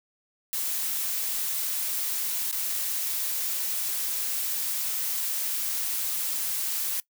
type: noise with dropouts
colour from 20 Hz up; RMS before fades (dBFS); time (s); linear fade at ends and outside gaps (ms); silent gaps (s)
blue; -29; 0.53-7; 0; 2.513-2.527
effects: noise-tail reverb RT60 0.1 s tail -21 dB re dry